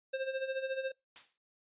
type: tone with tremolo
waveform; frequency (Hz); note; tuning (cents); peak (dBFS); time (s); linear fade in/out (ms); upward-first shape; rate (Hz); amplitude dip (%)
square; 530; C5; +22; -32; 0.13-0.92; 10; sine; 14; 70
type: noise with exponential decay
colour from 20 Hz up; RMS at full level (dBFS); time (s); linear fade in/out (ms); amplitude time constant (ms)
blue; -39; 1.16-1.38; 0; 47
effects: noise-tail reverb RT60 0.2 s tail -24 dB re dry + resampled to 8000 Hz